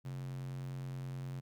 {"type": "tone with high-pass filter", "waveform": "square", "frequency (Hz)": 44.92, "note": "F1", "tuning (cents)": 50, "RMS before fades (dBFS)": -42, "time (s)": [0.04, 1.41], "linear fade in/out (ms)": 20, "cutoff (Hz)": 130, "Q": 4.1, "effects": []}